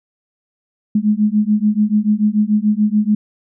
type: beating tone pair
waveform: sine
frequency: 207.7 / 214.6 Hz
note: G#3 / A3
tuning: 0 / -43 cents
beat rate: 6.9 Hz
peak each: -15 dBFS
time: 0.95-3.15 s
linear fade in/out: 5 ms
effects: none